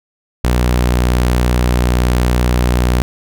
sawtooth tone, 61.1 Hz, B1, 18 cents flat, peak -7 dBFS, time 0.44-3.02 s, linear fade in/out 0 ms, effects none

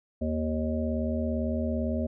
harmonic tone with a mistuned harmonic, 77.78 Hz, D#2, in tune, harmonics 1 / 3 / 5 / 7 / 8, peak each -31 / -29 / -39 / -36 / -35 dBFS, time 0.21-2.07 s, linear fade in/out 10 ms, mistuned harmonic 3, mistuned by +18 cents, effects none

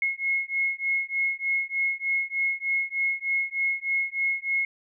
sine beating tone pair, 2167 / 2170.3 Hz, C#7 / C#7, -40 / -37 cents, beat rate 3.3 Hz, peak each -27 dBFS, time 0.02-4.65 s, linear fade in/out 2 ms, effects none

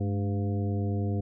harmonic tone with a mistuned harmonic, 100.2 Hz, G2, 38 cents sharp, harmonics 1 / 2 / 3 / 4 / 5 / 7, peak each -27 / -33 / -37 / -39 / -41 / -44 dBFS, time 0-1.21 s, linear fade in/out 10 ms, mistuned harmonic 2, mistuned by +82 cents, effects none

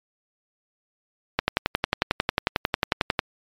click train, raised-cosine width 0.3 ms, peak -3 dBFS, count 21, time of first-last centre 1.39-3.192 s, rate 11.1 Hz, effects MP3 96 kbps

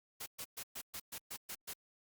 white noise bursts, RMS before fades -44 dBFS, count 9, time 0.2-1.736 s, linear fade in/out 10 ms, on 64 ms, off 120 ms, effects Opus 48 kbps

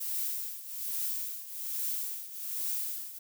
violet noise with tremolo, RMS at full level -32 dBFS, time 0-3.19 s, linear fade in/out 10 ms, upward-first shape triangle, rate 1.2 Hz, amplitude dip 80%, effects none

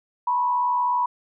sine tone with frequency modulation, 980 Hz, B5, 14 cents flat, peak -19 dBFS, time 0.27-1.06 s, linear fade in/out 5 ms, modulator 76.3 Hz, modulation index 0.55, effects none

